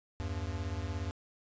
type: beating tone pair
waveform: square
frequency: 79.2 / 96.2 Hz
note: D#2 / G2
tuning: +31 / -32 cents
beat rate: 17 Hz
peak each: -38 / -38 dBFS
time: 0.2-1.11 s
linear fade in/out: 0 ms
effects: resampled to 16000 Hz